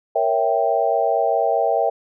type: chord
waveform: sine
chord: A# diminished seventh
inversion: none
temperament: equal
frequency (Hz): 466.2 / 554.4 / 659.3 / 784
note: A#4 / C#5 / E5 / G5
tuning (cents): 0 / 0 / 0 / 0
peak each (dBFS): -23 / -23 / -20 / -21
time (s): 0.15-1.9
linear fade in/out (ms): 10
effects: none